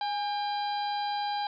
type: harmonic tone with a mistuned harmonic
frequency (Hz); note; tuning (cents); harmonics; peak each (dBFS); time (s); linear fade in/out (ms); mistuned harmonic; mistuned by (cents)
797; G5; +28; 1 / 2 / 3 / 4 / 5 / 6; -29 / -42 / -47 / -43 / -41 / -44; 0.01-1.47; 2; 1; +58
effects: none